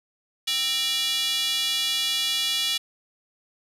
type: tone with high-pass filter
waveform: square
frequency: 262.5 Hz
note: C4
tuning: 6 cents sharp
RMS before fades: -25 dBFS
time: 0.47-2.78 s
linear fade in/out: 10 ms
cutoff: 3300 Hz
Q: 3.6
effects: resampled to 32000 Hz + 8-bit